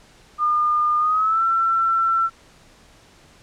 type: tone with pitch glide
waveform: sine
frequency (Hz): 1212 to 1344.8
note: D#6 to E6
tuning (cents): -46 to +34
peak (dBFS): -16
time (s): 0.38-2.3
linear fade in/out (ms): 50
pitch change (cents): +180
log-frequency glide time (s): 0.98-1.43
effects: pink hiss -51 dBFS RMS until 3.42 s + low-pass 8000 Hz 12 dB/octave